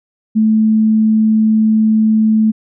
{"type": "tone", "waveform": "sine", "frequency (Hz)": 218.3, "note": "A3", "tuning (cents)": -13, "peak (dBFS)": -8, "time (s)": [0.35, 2.52], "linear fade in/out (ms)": 20, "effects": []}